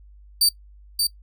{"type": "tone with echo", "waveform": "sawtooth", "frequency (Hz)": 4626, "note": "D8", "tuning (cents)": -27, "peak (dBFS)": -12, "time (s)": [0.41, 0.49], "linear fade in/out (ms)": 5, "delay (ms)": 580, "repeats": 1, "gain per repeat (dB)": -4, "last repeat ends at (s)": 1.07, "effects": ["noise-tail reverb RT60 0.1 s tail -19 dB re dry", "added 50 Hz sine -45 dBFS peak until 1.22 s"]}